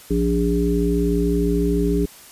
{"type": "harmonic tone with a mistuned harmonic", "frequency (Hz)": 58.27, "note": "A#1", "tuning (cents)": 0, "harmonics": [1, 3, 5, 7], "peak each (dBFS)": [-22, -22, -22, -22], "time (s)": [0.1, 2.06], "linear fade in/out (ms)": 10, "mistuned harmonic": 5, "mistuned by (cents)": -17, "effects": ["white hiss -44 dBFS RMS until 2.31 s", "resampled to 32000 Hz"]}